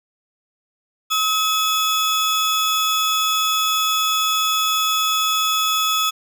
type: tone pair together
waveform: 35% pulse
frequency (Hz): 1279 / 3415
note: D#6 / G#7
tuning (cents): +47 / +48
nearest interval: octave + perfect fourth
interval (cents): 1701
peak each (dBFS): -18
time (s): 1.1-6.11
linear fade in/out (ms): 20
effects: none